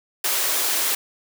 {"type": "high-pass noise", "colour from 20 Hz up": "white", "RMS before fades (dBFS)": -22, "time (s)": [0.24, 0.95], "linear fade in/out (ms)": 5, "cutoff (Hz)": 330, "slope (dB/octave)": 24, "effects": []}